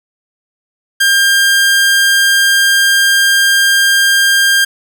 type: tone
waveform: sawtooth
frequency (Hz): 1600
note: G6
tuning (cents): +35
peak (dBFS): -4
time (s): 1-4.65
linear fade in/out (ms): 10
effects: none